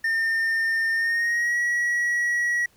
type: tone with pitch glide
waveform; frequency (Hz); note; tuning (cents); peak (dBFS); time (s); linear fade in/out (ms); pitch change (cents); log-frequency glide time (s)
triangle; 1812 to 1919.7; A#6 to B6; -50 to -50; -19; 0.04-2.66; 5; +100; 0.93-1.58
effects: pink hiss -60 dBFS RMS until 2.76 s